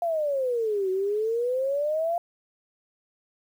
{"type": "exponential two-way sweep", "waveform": "sine", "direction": "down then up", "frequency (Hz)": [698.5, 370.7, 698.5], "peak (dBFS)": -23, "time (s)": [0.02, 2.18], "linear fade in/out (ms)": 2, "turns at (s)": 0.9, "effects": ["9-bit"]}